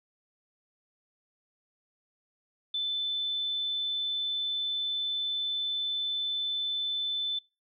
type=tone; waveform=sine; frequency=3520 Hz; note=A7; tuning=in tune; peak=-28 dBFS; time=2.74-7.39 s; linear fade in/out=5 ms; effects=noise-tail reverb RT60 0.3 s tail -26 dB re dry